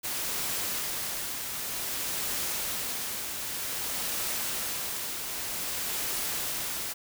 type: noise with tremolo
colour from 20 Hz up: white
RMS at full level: -31 dBFS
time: 0.03-6.94 s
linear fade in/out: 20 ms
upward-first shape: triangle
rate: 0.53 Hz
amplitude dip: 40%
effects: none